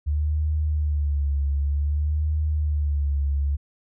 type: tone with vibrato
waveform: sine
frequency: 73.42 Hz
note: D2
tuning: in tune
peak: -20 dBFS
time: 0.06-3.57 s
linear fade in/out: 20 ms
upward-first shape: sine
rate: 0.54 Hz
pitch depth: 75 cents each way
effects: none